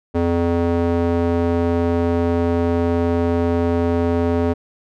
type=tone with band-pass filter; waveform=square; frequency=85.2 Hz; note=F2; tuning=42 cents flat; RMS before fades=-18 dBFS; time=0.14-4.54 s; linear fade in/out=20 ms; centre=410 Hz; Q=1.1; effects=none